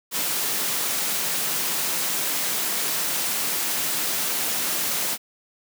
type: high-pass noise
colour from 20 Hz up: white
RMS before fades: -25 dBFS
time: 0.11-5.18 s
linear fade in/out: 50 ms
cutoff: 130 Hz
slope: 48 dB/octave
effects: none